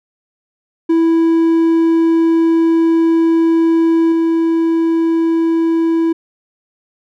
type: tone with level steps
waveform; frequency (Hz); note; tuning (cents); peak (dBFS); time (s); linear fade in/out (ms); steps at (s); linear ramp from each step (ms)
triangle; 329.3; E4; -2; -7 / -9; 0.89-6.13; 10; 4.12; 2
effects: none